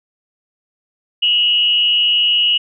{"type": "tone with frequency modulation", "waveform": "sine", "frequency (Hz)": 2900, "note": "F#7", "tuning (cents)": -35, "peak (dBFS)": -11, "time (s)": [1.22, 2.58], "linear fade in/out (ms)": 10, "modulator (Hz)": 213, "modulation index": 0.47, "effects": []}